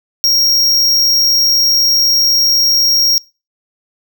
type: tone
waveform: square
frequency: 5588 Hz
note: F8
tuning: in tune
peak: -9 dBFS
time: 0.24-3.18 s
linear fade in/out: 0 ms
effects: noise-tail reverb RT60 0.3 s tail -24 dB re dry